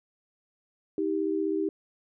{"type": "tone pair together", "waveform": "sine", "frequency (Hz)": [317.3, 393.1], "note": ["D#4", "G4"], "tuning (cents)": [34, 5], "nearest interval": "major third", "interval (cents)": 371, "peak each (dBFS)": -28, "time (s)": [0.98, 1.69], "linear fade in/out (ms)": 2, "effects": []}